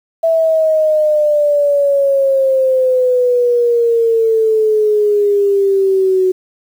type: exponential sweep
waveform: sine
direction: down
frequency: 659.3 to 370 Hz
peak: -9 dBFS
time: 0.23-6.32 s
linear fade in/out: 10 ms
effects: 7-bit